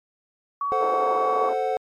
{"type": "tone", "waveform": "sine", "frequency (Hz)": 1130, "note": "C#6", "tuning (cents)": 33, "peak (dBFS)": -23, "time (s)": [0.61, 1.49], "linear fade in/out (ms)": 2}
{"type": "chord", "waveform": "triangle", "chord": "F# diminished", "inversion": "first", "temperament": "equal", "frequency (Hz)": [440, 523.3, 740], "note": ["A4", "C5", "F#5"], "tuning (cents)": [0, 0, 0], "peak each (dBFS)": [-25, -25, -23], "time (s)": [0.72, 1.77], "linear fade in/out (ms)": 0}
{"type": "band-pass noise", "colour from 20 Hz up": "pink", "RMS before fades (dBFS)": -31, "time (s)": [0.8, 1.54], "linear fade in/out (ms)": 10, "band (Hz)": [390, 960], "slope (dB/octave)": 24}
{"effects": ["MP3 96 kbps"]}